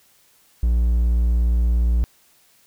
triangle tone, 58.6 Hz, A#1, 10 cents sharp, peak -13 dBFS, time 0.63-2.04 s, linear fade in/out 0 ms, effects white hiss -57 dBFS RMS until 2.66 s

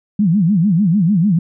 sine tone with vibrato, 185 Hz, F#3, in tune, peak -10 dBFS, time 0.19-1.39 s, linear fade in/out 5 ms, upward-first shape sine, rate 6.7 Hz, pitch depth 260 cents each way, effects none

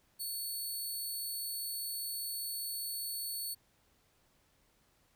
5% pulse tone, 4435 Hz, C#8, in tune, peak -30 dBFS, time 0.19-3.55 s, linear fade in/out 20 ms, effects pink hiss -71 dBFS RMS until 5.15 s

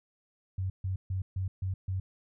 sine tone bursts, 94.3 Hz, F#2, 33 cents sharp, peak -29 dBFS, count 6, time 0.58-2 s, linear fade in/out 5 ms, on 120 ms, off 140 ms, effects none

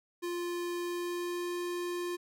square tone with pitch glide, 349.2 to 351.8 Hz, F4 to F4, 0 to +13 cents, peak -34 dBFS, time 0.22-2.17 s, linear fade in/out 20 ms, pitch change +13 cents, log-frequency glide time 0.76-1.58 s, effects none

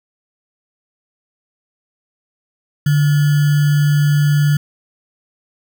sine tone with sample-and-hold, 146.83 Hz, D3, in tune, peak -10 dBFS, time 2.86-4.57 s, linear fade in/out 5 ms, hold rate 1575 Hz, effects none

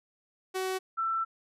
sawtooth / sine tone pair in turn, 375.9 / 1335.7 Hz, F#4 / E6, +27 / +22 cents, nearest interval octave + minor seventh, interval 2195 cents, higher second, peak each -26 / -27 dBFS, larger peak first, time 0.54-0.79 / 0.97-1.25 s, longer second, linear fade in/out 20 ms, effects resampled to 32000 Hz

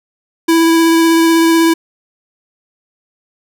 square tone with vibrato, 329.6 Hz, E4, in tune, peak -8 dBFS, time 0.48-1.74 s, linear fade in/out 10 ms, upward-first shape sine, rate 16 Hz, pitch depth 11 cents each way, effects none

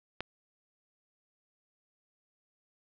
click, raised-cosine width 0.3 ms, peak -18 dBFS, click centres 0.206 s, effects low-pass 5000 Hz 12 dB/octave

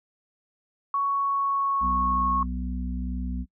sine tone with pitch glide, 1115 to 1097.7 Hz, C#6 to C#6, +10 to -17 cents, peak -22 dBFS, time 0.94-2.43 s, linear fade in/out 2 ms, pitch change -27 cents, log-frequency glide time 1.05-2.25 s
harmonic tone, 62.2 Hz, B1, 13 cents sharp, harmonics 1 / 3 / 4, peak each -29 / -34 / -35 dBFS, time 1.8-3.46 s, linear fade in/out 50 ms
effects noise-tail reverb RT60 0.1 s tail -24 dB re dry

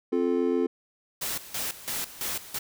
triangle chord, F major, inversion second, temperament just, 261.9 / 349.2 / 436.5 Hz, C4 / F4 / A4, +2 / 0 / -14 cents, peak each -25 dBFS, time 0.12-0.67 s, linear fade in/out 10 ms
white noise with tremolo, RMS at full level -31 dBFS, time 1.21-2.59 s, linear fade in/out 10 ms, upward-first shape square, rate 3 Hz, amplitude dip 80%
effects none

